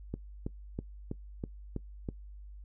click train, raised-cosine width 3 ms, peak -22 dBFS, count 7, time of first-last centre 0.14-2.088 s, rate 3.08 Hz, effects noise-tail reverb RT60 0.1 s tail -20 dB re dry + added 50 Hz sine -45 dBFS peak until 2.64 s

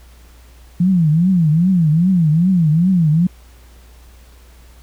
sine tone with vibrato, 169.3 Hz, E3, 46 cents sharp, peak -10 dBFS, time 0.8-3.27 s, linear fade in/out 5 ms, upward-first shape triangle, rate 2.5 Hz, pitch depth 240 cents each way, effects added 60 Hz sine -41 dBFS peak until 4.82 s + pink hiss -50 dBFS RMS until 4.82 s

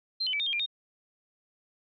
sine tone with pitch steps, 4151 / 3032 / 2303 / 3665 / 3221 / 2391 / 3697 Hz, C8 / F#7 / D7 / A#7 / G7 / D7 / A#7, -15 / +42 / -34 / -30 / +46 / +30 / -15 cents, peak -27 dBFS, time 0.2-0.662 s, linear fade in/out 10 ms, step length 66 ms, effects none

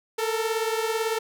sawtooth beating tone pair, 441 / 459 Hz, A4 / A#4, +4 / -27 cents, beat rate 18 Hz, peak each -22 / -25 dBFS, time 0.18-1.19 s, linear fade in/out 10 ms, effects none

